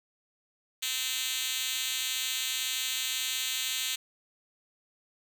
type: tone with high-pass filter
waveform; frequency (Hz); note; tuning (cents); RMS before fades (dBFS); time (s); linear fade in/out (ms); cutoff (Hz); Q
5% pulse; 258.1; C4; -23; -32; 0.82-3.96; 10; 4000; 1.6
effects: none